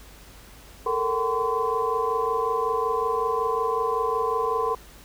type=tone cluster; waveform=sine; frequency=437.5 / 462.9 / 760 / 1024 / 1131 Hz; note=A4 / A#4 / F#5 / C6 / C#6; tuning=-10 / -12 / +46 / -38 / +34 cents; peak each=-29 / -27 / -34 / -25 / -34 dBFS; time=0.86-4.75 s; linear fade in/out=5 ms; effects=added 50 Hz sine -49 dBFS peak until 5.04 s + pink hiss -49 dBFS RMS until 5.04 s